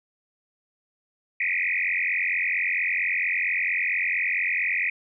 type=tone with frequency modulation; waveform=sine; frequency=2207 Hz; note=C#7; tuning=8 cents flat; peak=-22 dBFS; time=1.4-4.9 s; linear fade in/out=5 ms; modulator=44.4 Hz; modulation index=6.8; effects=none